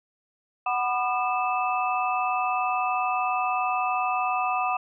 sine tone cluster, 744 / 991 / 1214 / 2626 Hz, F#5 / B5 / D#6 / E7, +9 / +6 / -43 / -7 cents, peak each -26 / -30 / -28 / -32 dBFS, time 0.66-4.77 s, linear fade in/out 5 ms, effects none

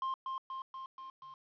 triangle tone with echo, 1057 Hz, C6, 17 cents sharp, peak -31 dBFS, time 0.02-0.14 s, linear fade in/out 2 ms, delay 240 ms, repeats 5, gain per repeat -3 dB, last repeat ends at 1.34 s, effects resampled to 11025 Hz + 11-bit

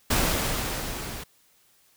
pink noise with level ramp, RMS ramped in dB -22 to -37 dBFS, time 0.1-1.24 s, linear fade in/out 10 ms, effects white hiss -62 dBFS RMS until 1.96 s

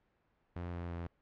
sawtooth tone with pitch steps, 87.31 / 86.36 / 85.41 Hz, F2 / F2 / F2, 0 / -19 / -38 cents, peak -35 dBFS, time 0.56-1.07 s, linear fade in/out 0 ms, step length 170 ms, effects pink hiss -75 dBFS RMS until 1.21 s + low-pass 2000 Hz 12 dB/octave

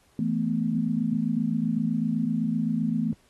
sine chord, E suspended fourth, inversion none, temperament equal with one note detuned, 164.81 / 220 / 247.8 Hz, E3 / A3 / B3, 0 / 0 / +6 cents, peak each -29 / -26 / -28 dBFS, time 0.19-3.13 s, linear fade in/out 2 ms, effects pink hiss -63 dBFS RMS until 3.29 s + AAC 32 kbps

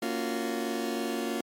30% pulse chord, Gb major seventh, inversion first, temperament just, 231.2 / 277.5 / 346.9 / 370 Hz, Bb3 / Db4 / F4 / Gb4, -14 / +2 / -12 / 0 cents, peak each -31 / -33 / -31 / -36 dBFS, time 0.02-1.41 s, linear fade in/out 5 ms, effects MP3 64 kbps

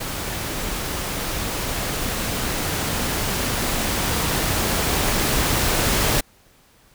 pink noise with level ramp, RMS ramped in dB -28 to -19 dBFS, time 0-6.21 s, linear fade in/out 10 ms, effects pink hiss -55 dBFS RMS until 6.94 s

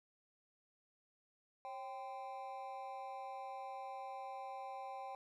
triangle tone with amplitude modulation, 784 Hz, G5, in tune, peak -38 dBFS, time 1.65-5.15 s, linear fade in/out 0 ms, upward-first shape sine, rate 240 Hz, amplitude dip 100%, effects none

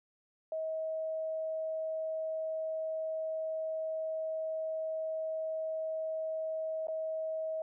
sine tone with dropouts, 637 Hz, D#5, 41 cents sharp, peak -33 dBFS, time 0.52-7.62 s, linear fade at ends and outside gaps 2 ms, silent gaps 6.871-6.883 s, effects none

